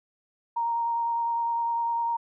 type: tone with vibrato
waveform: sine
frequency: 932.3 Hz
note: A#5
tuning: in tune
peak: -24 dBFS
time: 0.56-2.17 s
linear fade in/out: 10 ms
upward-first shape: sine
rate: 9.9 Hz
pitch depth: 12 cents each way
effects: none